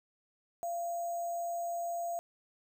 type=tone with sample-and-hold; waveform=sine; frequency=686 Hz; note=F5; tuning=31 cents flat; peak=-33 dBFS; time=0.63-2.19 s; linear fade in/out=0 ms; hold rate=7350 Hz; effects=none